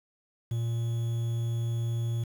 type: tone with quantisation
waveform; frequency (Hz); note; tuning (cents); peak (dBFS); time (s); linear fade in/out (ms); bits
triangle; 116.54; A#2; 0; -25; 0.51-2.24; 5; 8
effects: none